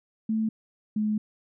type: tone pair in turn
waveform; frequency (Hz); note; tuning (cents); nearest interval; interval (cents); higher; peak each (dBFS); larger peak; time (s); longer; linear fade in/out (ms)
sine; 220 / 213.1; A3 / G#3; 0 / +45; minor second; 55; first; -23; neither; 0.29-0.49 / 0.96-1.18; second; 5
effects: none